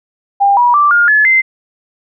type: tone with pitch steps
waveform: sine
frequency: 800 / 968 / 1171.3 / 1417.2 / 1714.8 / 2075 Hz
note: G5 / B5 / D6 / F6 / A6 / C7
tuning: +35 / -35 / -5 / +25 / -45 / -15 cents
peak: -6 dBFS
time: 0.4-1.42 s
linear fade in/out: 20 ms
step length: 170 ms
effects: none